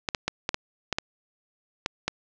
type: clicks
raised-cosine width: 0.2 ms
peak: -8 dBFS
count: 9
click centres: 0.088 / 0.148 / 0.28 / 0.491 / 0.544 / 0.927 / 0.985 / 1.861 / 2.08 s
effects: low-pass 7000 Hz 12 dB/octave